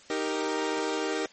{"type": "chord", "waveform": "sawtooth", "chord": "Eb major", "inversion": "none", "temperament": "equal", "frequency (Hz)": [311.1, 392, 466.2], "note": ["Eb4", "G4", "Bb4"], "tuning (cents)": [0, 0, 0], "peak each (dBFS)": -28, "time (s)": [0.1, 1.26], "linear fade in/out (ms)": 2, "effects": ["white hiss -54 dBFS RMS until 1.32 s", "MP3 32 kbps"]}